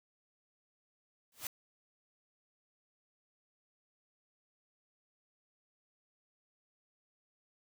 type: noise with exponential growth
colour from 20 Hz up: white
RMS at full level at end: -35 dBFS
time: 1.32-1.47 s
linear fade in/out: 2 ms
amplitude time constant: 31 ms
effects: none